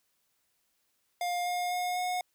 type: tone with pitch steps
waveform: square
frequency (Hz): 707 / 713.2 / 719.4 / 725.6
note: F5 / F5 / F#5 / F#5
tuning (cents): +21 / +36 / -49 / -34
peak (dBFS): -30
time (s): 1.21-2.21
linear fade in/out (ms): 2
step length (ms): 250
effects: white hiss -75 dBFS RMS until 2.34 s